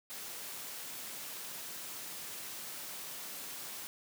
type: high-pass noise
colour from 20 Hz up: white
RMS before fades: -44 dBFS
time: 0.1-3.87 s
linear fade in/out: 0 ms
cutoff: 120 Hz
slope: 12 dB/octave
effects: none